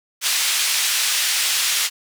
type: band-pass noise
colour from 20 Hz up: pink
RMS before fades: -20 dBFS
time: 0.21-1.9 s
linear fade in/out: 50 ms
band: 2500 to 11000 Hz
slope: 12 dB/octave
effects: none